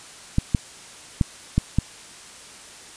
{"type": "clicks", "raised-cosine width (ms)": 5, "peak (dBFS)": -5, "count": 5, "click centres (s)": [0.384, 0.548, 1.212, 1.58, 1.786], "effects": ["white hiss -43 dBFS RMS until 2.96 s", "resampled to 22050 Hz"]}